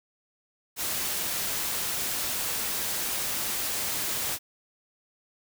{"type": "noise", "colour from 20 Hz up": "white", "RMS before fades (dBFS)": -30, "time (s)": [0.76, 4.39], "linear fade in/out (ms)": 50, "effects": []}